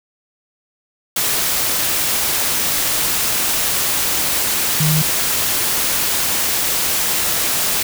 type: tone in noise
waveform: sine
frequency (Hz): 154.4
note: D#3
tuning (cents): -13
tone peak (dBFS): -14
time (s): 4.8-5.02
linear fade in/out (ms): 5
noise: white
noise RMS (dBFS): -18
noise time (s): 1.16-7.83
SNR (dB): +1
effects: none